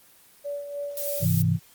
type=tone with tremolo; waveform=sine; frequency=574 Hz; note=D5; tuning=40 cents flat; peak=-28 dBFS; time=0.44-1.26 s; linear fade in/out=20 ms; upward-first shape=sine; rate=3.3 Hz; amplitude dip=55%
type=noise; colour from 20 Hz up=violet; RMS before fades=-31 dBFS; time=0.97-1.42 s; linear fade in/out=0 ms
type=chord; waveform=sine; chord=Ab augmented; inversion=none; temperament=equal with one note detuned; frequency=102.57 / 130.81 / 164.81 Hz; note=Ab2 / C3 / E3; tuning=-21 / 0 / 0 cents; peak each=-24 / -26 / -22 dBFS; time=1.2-1.59 s; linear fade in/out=50 ms
effects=white hiss -55 dBFS RMS until 1.74 s + Opus 24 kbps